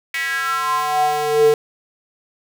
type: tone with high-pass filter sweep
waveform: square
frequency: 149.5 Hz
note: D3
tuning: 31 cents sharp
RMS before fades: -18 dBFS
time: 0.14-1.54 s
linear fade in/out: 2 ms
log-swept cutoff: 2100 to 400 Hz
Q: 6.5
effects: none